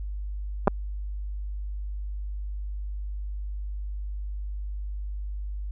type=clicks; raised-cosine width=1 ms; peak=-5 dBFS; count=2; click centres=0.674 / 0.679 s; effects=added 50 Hz sine -30 dBFS peak until 5.71 s